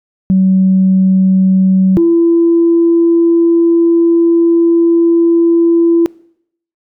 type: tone pair in turn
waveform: sine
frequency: 188.9 / 336.6 Hz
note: F#3 / E4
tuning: +36 / +36 cents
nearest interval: minor seventh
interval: 1000 cents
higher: second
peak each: -5 dBFS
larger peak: neither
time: 0.3-1.97 / 1.97-6.06 s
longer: second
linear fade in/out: 0 ms
effects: noise-tail reverb RT60 0.7 s tail -24 dB re dry + tanh soft clip ceiling -1 dBFS